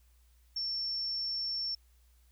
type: tone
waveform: sine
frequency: 5430 Hz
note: F8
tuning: 50 cents flat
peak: -32 dBFS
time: 0.56-1.75 s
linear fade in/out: 5 ms
effects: added 60 Hz sine -61 dBFS peak until 2.31 s + white hiss -72 dBFS RMS until 2.31 s